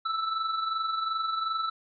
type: tone with amplitude modulation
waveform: square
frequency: 1318.5 Hz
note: E6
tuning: in tune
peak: -26 dBFS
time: 0.05-1.7 s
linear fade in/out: 10 ms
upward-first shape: sine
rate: 22.7 Hz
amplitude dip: 50%
effects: resampled to 11025 Hz